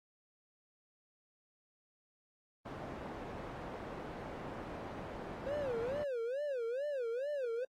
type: low-pass noise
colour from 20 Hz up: white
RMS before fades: -45 dBFS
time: 2.65-6.04 s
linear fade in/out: 10 ms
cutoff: 740 Hz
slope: 12 dB/octave
type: tone with vibrato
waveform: triangle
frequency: 520 Hz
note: C5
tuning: 11 cents flat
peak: -33 dBFS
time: 5.46-7.65 s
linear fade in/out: 5 ms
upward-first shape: sine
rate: 2.3 Hz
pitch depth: 230 cents each way
effects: AAC 48 kbps